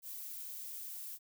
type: noise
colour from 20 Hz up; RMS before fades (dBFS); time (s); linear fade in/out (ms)
violet; -45; 0.02-1.19; 50
effects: none